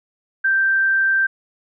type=tone; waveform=sine; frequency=1568 Hz; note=G6; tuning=in tune; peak=-14 dBFS; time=0.44-1.27 s; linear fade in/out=10 ms; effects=none